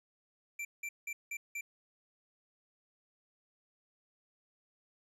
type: tone bursts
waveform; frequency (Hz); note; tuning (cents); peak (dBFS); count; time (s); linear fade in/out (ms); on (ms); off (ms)
square; 2349; D7; 0; -38; 5; 0.59-1.61; 5; 60; 180
effects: low-pass 12000 Hz 12 dB/octave